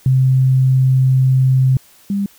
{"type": "tone pair in turn", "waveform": "sine", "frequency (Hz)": [130.81, 199.71], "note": ["C3", "G3"], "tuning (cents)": [0, 32], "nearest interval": "perfect fifth", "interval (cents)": 732, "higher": "second", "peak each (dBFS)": [-9, -15], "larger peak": "first", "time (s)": [[0.06, 1.77], [2.1, 2.26]], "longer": "first", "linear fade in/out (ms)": 2, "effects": ["white hiss -48 dBFS RMS until 2.38 s"]}